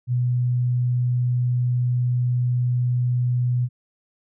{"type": "tone", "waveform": "sine", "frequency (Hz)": 123.47, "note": "B2", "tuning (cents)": 0, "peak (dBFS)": -18, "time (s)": [0.07, 3.69], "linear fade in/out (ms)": 50, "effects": []}